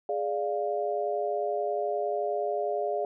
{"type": "chord", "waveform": "sine", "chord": "D diminished", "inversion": "second", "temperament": "equal", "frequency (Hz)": [415.3, 587.3, 698.5], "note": ["Ab4", "D5", "F5"], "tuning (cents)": [0, 0, 0], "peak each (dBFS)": -31, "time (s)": [0.09, 3.05], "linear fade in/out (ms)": 2, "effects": []}